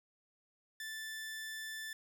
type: tone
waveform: sawtooth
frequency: 1760 Hz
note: A6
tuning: in tune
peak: -38 dBFS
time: 0.8-1.93 s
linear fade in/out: 2 ms
effects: none